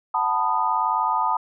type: chord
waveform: sine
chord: B dominant seventh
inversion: second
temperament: just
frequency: 740.8 / 889 / 987.8 / 1234.7 Hz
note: F#5 / A5 / B5 / D#6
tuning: +2 / +18 / 0 / -14 cents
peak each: -29 / -23 / -24 / -25 dBFS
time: 0.14-1.37 s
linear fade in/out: 5 ms
effects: none